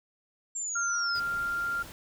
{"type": "linear sweep", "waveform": "sine", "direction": "down", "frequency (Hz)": [7440, 4847], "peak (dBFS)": -31, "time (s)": [0.55, 1.2], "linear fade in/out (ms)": 10}
{"type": "tone", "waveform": "sine", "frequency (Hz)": 1393, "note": "F6", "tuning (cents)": -5, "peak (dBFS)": -28, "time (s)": [0.75, 1.83], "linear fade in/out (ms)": 10}
{"type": "noise", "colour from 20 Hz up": "pink", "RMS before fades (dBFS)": -46, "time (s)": [1.15, 1.92], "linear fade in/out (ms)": 0}
{"effects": []}